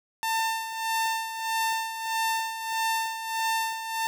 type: tone with tremolo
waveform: sawtooth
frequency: 897 Hz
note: A5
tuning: 33 cents sharp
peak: -20 dBFS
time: 0.23-4.07 s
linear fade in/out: 0 ms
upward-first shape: sine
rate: 1.6 Hz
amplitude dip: 65%
effects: none